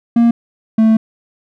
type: tone pair in turn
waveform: triangle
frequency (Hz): 234 / 221.3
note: A#3 / A3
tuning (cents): +7 / +10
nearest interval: minor second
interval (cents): 97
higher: first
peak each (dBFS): -5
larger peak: neither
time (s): 0.16-0.31 / 0.78-0.97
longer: second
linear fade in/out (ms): 5
effects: none